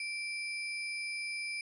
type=tone with sample-and-hold; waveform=sine; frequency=2342 Hz; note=D7; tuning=5 cents flat; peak=-35 dBFS; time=0-1.61 s; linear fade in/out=2 ms; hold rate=7350 Hz; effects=resampled to 24000 Hz